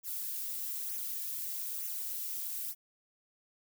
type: noise with flanger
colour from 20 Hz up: violet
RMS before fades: -38 dBFS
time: 0.03-2.75 s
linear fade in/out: 50 ms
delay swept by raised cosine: 0.22 to 4.42 ms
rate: 1.1 Hz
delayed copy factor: -0.6
effects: none